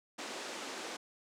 pink band-pass noise, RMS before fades -43 dBFS, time 0.18-0.97 s, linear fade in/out 10 ms, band 280 to 7800 Hz, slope 24 dB/octave, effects none

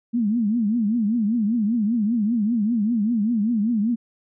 sine tone with vibrato, 221.6 Hz, A3, 13 cents sharp, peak -18 dBFS, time 0.13-3.96 s, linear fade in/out 20 ms, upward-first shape triangle, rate 5.1 Hz, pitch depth 200 cents each way, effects none

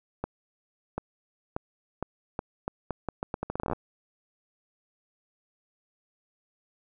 accelerating click train, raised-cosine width 1 ms, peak -16 dBFS, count 21, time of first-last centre 0.24-3.732 s, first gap 740 ms, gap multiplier 0.79, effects none

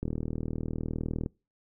click train, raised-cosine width 3 ms, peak -19 dBFS, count 50, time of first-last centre 0.03-1.261 s, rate 39.8 Hz, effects noise-tail reverb RT60 0.3 s tail -24 dB re dry

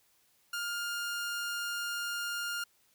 sawtooth tone, 1409 Hz, F6, 15 cents sharp, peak -30 dBFS, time 0.53-2.64 s, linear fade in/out 5 ms, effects white hiss -69 dBFS RMS until 2.94 s

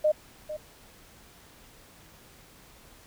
sine tone with echo, 611 Hz, D#5, 32 cents flat, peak -19 dBFS, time 0.04-0.12 s, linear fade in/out 10 ms, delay 450 ms, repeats 1, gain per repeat -13 dB, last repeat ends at 0.57 s, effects pink hiss -54 dBFS RMS until 3.06 s

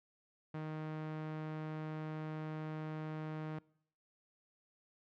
sawtooth tone, 155.56 Hz, D#3, in tune, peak -36 dBFS, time 0.54-3.59 s, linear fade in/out 5 ms, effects noise-tail reverb RT60 0.7 s tail -24 dB re dry + low-pass 2000 Hz 12 dB/octave

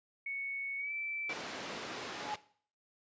sine tone with pitch glide, 2217 to 2326 Hz, C#7 to D7, 0 to -17 cents, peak -36 dBFS, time 0.26-1.33 s, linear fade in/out 5 ms, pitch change +83 cents, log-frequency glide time 0.78-0.92 s
pink band-pass noise, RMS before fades -43 dBFS, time 1.29-2.36 s, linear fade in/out 5 ms, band 280 to 5100 Hz, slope 12 dB/octave
sine tone with exponential growth, 842 Hz, G#5, 24 cents sharp, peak -33 dBFS, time 2.05-2.34 s, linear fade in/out 0 ms, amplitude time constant 61 ms
effects noise-tail reverb RT60 0.5 s tail -17 dB re dry + resampled to 16000 Hz

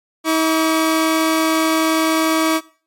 sawtooth tone pair together, 319.9 / 1140 Hz, D#4 / C#6, +48 / +48 cents, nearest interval octave + minor seventh, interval 2200 cents, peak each -11 / -17 dBFS, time 0.24-2.61 s, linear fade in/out 50 ms, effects noise-tail reverb RT60 0.4 s tail -18 dB re dry + MP3 64 kbps

